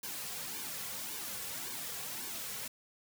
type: noise with flanger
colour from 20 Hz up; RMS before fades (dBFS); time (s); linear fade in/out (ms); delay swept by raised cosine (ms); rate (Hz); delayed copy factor
white; -41; 0.03-2.68; 5; 1.5 to 3.3; 1.8; -0.7
effects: none